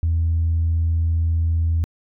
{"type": "tone", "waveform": "sine", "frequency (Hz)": 82.41, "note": "E2", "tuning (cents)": 0, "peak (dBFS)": -15, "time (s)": [0.03, 1.84], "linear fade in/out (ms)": 0, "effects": ["tanh soft clip ceiling -13 dBFS"]}